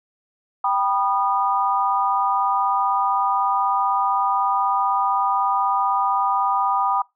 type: chord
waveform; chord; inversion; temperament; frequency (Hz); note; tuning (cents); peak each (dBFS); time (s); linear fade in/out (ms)
sine; G augmented; none; just; 784 / 980 / 1225; G5 / B5 / D#6; 0 / -14 / -27; -22; 0.64-7.02; 5
effects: noise-tail reverb RT60 0.2 s tail -23 dB re dry